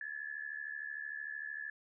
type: tone with amplitude modulation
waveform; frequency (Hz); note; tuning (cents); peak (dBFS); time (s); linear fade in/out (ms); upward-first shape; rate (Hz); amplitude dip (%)
sine; 1719; A6; -41; -36; 0.01-1.7; 2; sine; 73.2; 85
effects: none